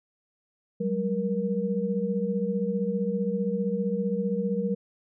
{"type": "tone cluster", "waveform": "sine", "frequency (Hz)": [185.9, 201.2, 472.8], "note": ["F#3", "G3", "A#4"], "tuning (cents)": [8, 45, 24], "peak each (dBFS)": -29, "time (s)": [0.8, 4.75], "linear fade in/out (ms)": 10, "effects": []}